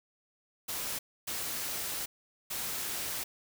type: noise bursts at uneven times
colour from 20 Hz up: white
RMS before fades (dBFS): -36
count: 3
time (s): 0.68-0.99 / 1.27-2.06 / 2.5-3.24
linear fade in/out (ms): 10
effects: none